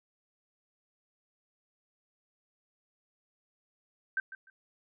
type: tone with echo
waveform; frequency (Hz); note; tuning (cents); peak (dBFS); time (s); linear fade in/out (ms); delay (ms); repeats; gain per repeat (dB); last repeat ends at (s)
sine; 1553; G6; -17; -27; 4.17-4.2; 2; 150; 2; -14; 4.5
effects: none